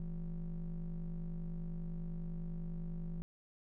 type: ring-modulated tone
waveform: triangle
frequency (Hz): 96.2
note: G2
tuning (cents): -32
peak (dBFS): -33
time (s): 0-3.22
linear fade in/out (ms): 0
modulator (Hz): 71.2
effects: none